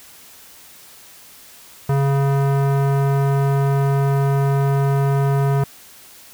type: tone with low-pass filter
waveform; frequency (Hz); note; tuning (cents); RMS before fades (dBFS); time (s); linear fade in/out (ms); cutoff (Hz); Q
square; 138.59; C#3; 0; -17; 1.89-5.64; 5; 1200; 1.1
effects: white hiss -44 dBFS RMS until 6.33 s